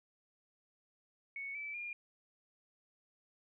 sine tone with pitch steps, 2217 / 2312 / 2412 Hz, C#7 / D7 / D7, 0 / -28 / +46 cents, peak -40 dBFS, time 1.36-1.93 s, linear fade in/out 2 ms, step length 190 ms, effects none

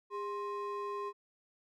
triangle ring-modulated tone, 729 Hz, F#5, 26 cents flat, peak -31 dBFS, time 0.1-1.13 s, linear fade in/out 50 ms, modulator 323 Hz, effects none

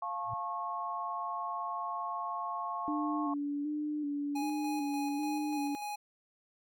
sine chord, F augmented, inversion none, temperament just, 698.5 / 873.1 / 1091.3 Hz, F5 / A5 / C#6, 0 / -14 / -27 cents, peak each -40 / -41 / -36 dBFS, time 0.02-3.34 s, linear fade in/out 5 ms
sine tone with exponential growth, 114.5 Hz, A#2, 31 cents flat, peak -37 dBFS, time 0.22-0.34 s, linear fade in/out 5 ms, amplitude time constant 24 ms
sine tone with vibrato, 293.7 Hz, D4, in tune, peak -32 dBFS, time 2.88-5.75 s, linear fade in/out 0 ms, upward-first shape square, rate 1.3 Hz, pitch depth 34 cents each way
square tone with tremolo, 830.6 Hz, G#5, in tune, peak -37 dBFS, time 4.35-5.96 s, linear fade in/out 10 ms, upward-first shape square, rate 3.4 Hz, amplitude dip 30%
effects none

